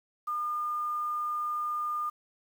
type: tone with quantisation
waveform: sine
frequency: 1211 Hz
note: D#6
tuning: 47 cents flat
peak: -29 dBFS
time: 0.27-2.1 s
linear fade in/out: 10 ms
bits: 9
effects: none